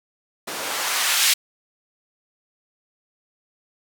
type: noise with band-pass filter sweep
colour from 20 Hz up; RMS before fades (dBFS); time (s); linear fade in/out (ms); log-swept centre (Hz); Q
blue; -22; 0.47-1.34; 10; 340 to 2800; 0.72
effects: none